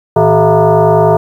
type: tone with frequency modulation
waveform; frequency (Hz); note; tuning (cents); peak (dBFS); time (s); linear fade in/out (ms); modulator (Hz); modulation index
sine; 110; A2; 0; -5; 0.16-1.17; 5; 270; 3
effects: 7-bit